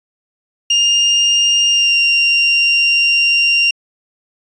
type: tone with pitch glide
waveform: 35% pulse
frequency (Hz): 2814 to 2777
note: F7 to F7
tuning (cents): +12 to -10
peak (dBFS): -8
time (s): 0.7-3.71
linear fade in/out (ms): 5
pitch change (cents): -22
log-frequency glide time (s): 1.69-1.97
effects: resampled to 22050 Hz